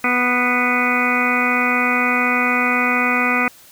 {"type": "harmonic tone with a mistuned harmonic", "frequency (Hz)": 246.9, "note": "B3", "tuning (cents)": 0, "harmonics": [1, 2, 3, 4, 5, 6, 8, 9, 10], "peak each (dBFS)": [-22, -27, -26, -28, -22, -24, -22, -24, -22], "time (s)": [0.04, 3.48], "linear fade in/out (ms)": 2, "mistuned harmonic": 8, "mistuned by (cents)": 15, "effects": ["white hiss -46 dBFS RMS until 3.71 s"]}